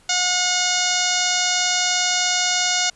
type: harmonic tone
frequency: 723 Hz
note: F#5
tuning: 40 cents flat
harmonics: 1 / 2 / 3 / 4 / 5 / 6 / 7 / 8 / 9 / 10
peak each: -27 / -27 / -27 / -27 / -27 / -27 / -27 / -27 / -27 / -27 dBFS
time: 0.09-2.9 s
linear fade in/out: 5 ms
effects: pink hiss -54 dBFS RMS until 2.95 s + resampled to 24000 Hz